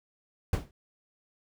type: noise with exponential decay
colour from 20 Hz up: brown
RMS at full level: -24 dBFS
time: 0.53-0.71 s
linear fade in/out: 2 ms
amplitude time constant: 39 ms
effects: none